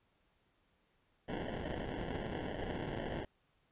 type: noise with sample-and-hold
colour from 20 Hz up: blue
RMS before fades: -40 dBFS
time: 1.28-3.25 s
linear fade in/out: 5 ms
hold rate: 1225 Hz
effects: pink hiss -75 dBFS RMS until 3.71 s + resampled to 8000 Hz